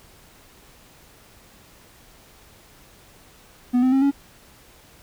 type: tone with pitch steps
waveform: triangle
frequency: 246.9 / 257.4 / 268.3 / 279.7 Hz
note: B3 / C4 / C4 / C#4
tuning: 0 / -28 / +44 / +16 cents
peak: -13 dBFS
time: 3.73-4.114 s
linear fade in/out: 20 ms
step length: 96 ms
effects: pink hiss -51 dBFS RMS until 5.02 s